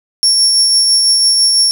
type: tone with tremolo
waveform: 35% pulse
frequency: 5480 Hz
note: F8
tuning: 34 cents flat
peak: -4 dBFS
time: 0.23-1.71 s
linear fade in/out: 0 ms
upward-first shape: triangle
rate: 6 Hz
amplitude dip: 30%
effects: none